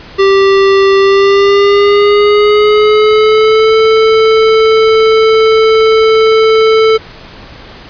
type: tone with pitch glide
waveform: square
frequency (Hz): 390.9 to 441.3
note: G4 to A4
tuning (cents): -5 to +5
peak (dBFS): -5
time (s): 0.18-6.98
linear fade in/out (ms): 20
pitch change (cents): +210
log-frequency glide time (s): 0.99-3.76
effects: pink hiss -32 dBFS RMS until 7.89 s + resampled to 11025 Hz